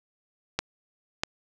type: clicks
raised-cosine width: 0.2 ms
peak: -8 dBFS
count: 2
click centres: 0.59 / 1.235 s
effects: none